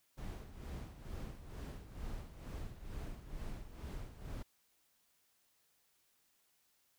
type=noise with tremolo; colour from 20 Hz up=brown; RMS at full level=-43 dBFS; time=0.17-4.43 s; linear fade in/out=10 ms; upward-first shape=sine; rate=2.2 Hz; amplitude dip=70%; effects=white hiss -75 dBFS RMS until 6.98 s